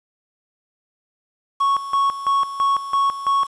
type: tone with tremolo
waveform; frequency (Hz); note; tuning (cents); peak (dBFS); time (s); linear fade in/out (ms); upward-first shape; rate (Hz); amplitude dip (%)
triangle; 1107; C#6; -3; -13; 1.6-3.47; 10; square; 3; 75
effects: resampled to 22050 Hz + 7-bit